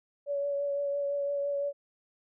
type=tone with vibrato; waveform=sine; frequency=567 Hz; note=C#5; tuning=39 cents sharp; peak=-28 dBFS; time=0.26-1.73 s; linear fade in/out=50 ms; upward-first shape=triangle; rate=5.9 Hz; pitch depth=20 cents each way; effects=none